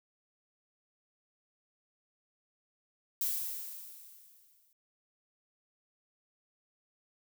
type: noise with exponential decay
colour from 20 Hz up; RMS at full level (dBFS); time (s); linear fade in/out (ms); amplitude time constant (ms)
violet; -31; 3.21-4.73; 2; 330
effects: none